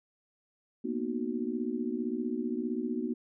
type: chord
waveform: sine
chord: B major seventh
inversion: third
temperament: just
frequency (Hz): 231.5 / 246.9 / 308.7 / 370.4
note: A#3 / B3 / D#4 / F#4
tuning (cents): -12 / 0 / -14 / +2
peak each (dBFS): -36 / -34 / -37 / -37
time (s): 0.84-3.14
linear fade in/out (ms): 10
effects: none